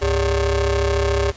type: ring-modulated tone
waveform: 30% pulse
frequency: 167.3 Hz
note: E3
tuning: 26 cents sharp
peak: -11 dBFS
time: 0.01-1.32 s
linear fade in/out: 20 ms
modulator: 234 Hz
effects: pink hiss -42 dBFS RMS until 1.36 s + resampled to 16000 Hz